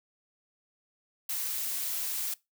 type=noise; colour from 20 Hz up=blue; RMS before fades=-33 dBFS; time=1.29-2.34 s; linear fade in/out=5 ms; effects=noise-tail reverb RT60 0.2 s tail -21 dB re dry

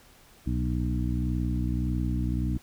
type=harmonic tone with a mistuned harmonic; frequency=61.74 Hz; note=B1; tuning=in tune; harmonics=1 / 2 / 3 / 4 / 5; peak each=-28 / -31 / -33 / -34 / -35 dBFS; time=0.46-2.58 s; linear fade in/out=10 ms; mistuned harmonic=1; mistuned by=+88 cents; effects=pink hiss -56 dBFS RMS until 2.62 s

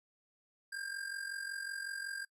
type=tone with amplitude modulation; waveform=square; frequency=1600 Hz; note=G6; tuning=35 cents sharp; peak=-37 dBFS; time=0.72-2.25 s; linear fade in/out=10 ms; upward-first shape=sine; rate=45.4 Hz; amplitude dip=70%; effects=noise-tail reverb RT60 0.1 s tail -21 dB re dry + resampled to 32000 Hz

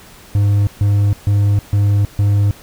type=tone bursts; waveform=triangle; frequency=101.7 Hz; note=G#2; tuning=36 cents flat; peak=-8 dBFS; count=5; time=0.35-2.51 s; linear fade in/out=0 ms; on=320 ms; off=140 ms; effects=pink hiss -41 dBFS RMS until 2.62 s

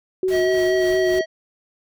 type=tone with vibrato; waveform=sine; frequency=369.3 Hz; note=F#4; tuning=3 cents flat; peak=-17 dBFS; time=0.23-1.21 s; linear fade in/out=2 ms; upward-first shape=sine; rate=4.3 Hz; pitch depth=33 cents each way
type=noise with tremolo; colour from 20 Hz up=pink; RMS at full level=-36 dBFS; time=0.28-1.19 s; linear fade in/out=2 ms; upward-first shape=sine; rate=3.7 Hz; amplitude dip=60%
type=harmonic tone; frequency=640 Hz; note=D#5; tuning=49 cents sharp; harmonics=1 / 3 / 5 / 7 / 9; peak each=-21 / -27 / -36 / -37 / -41 dBFS; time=0.3-1.26 s; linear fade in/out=50 ms
effects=none

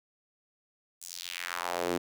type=tone with high-pass filter sweep; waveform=sawtooth; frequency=87.7 Hz; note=F2; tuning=8 cents sharp; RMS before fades=-35 dBFS; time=1.01-1.98 s; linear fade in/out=10 ms; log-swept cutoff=8000 to 290 Hz; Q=1.9; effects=none

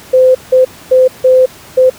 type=tone bursts at uneven times; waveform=sine; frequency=514 Hz; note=C5; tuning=31 cents flat; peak=-3 dBFS; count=5; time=0.13-0.35 / 0.52-0.65 / 0.91-1.08 / 1.24-1.46 / 1.77-1.9 s; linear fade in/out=10 ms; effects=pink hiss -35 dBFS RMS until 1.98 s + high-pass 80 Hz 12 dB/octave

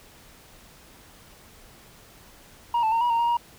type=tone with pitch steps; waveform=sine; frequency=946 / 879 / 917 / 964 / 925 / 941 / 948 Hz; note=A#5 / A5 / A#5 / B5 / A#5 / A#5 / A#5; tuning=+25 / -2 / -29 / -42 / -14 / +16 / +29 cents; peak=-17 dBFS; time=2.74-3.37 s; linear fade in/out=5 ms; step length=90 ms; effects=tanh soft clip ceiling -19 dBFS + pink hiss -51 dBFS RMS until 3.58 s

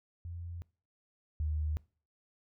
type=tone pair in turn; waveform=sine; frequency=85.9 / 76.53 Hz; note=F2 / D#2; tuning=-28 / -28 cents; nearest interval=major second; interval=200 cents; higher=first; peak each=-39 / -30 dBFS; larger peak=second; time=0.25-0.62 / 1.4-1.77 s; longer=neither; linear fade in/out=0 ms; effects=noise-tail reverb RT60 0.4 s tail -23 dB re dry

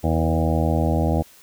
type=harmonic tone with a mistuned harmonic; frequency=80.6 Hz; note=E2; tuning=38 cents flat; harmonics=1 / 2 / 3 / 4 / 6 / 7 / 8 / 9 / 10; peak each=-21 / -24 / -26 / -27 / -29 / -29 / -30 / -31 / -31 dBFS; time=0.03-1.23 s; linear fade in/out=20 ms; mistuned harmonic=1; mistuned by=+33 cents; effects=white hiss -50 dBFS RMS until 1.42 s

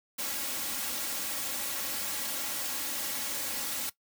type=noise with comb filter; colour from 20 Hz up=white; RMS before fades=-34 dBFS; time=0.18-3.9 s; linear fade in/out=10 ms; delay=3.6 ms; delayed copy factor=+0.7; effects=noise-tail reverb RT60 0.1 s tail -18 dB re dry + high-pass 80 Hz 12 dB/octave

